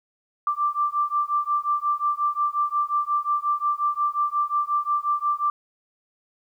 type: beating tone pair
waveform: sine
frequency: 1174.7 / 1180.3 Hz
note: D6 / D6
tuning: 0 / +8 cents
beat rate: 5.6 Hz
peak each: -24 dBFS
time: 0.47-5.5 s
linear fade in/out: 2 ms
effects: 10-bit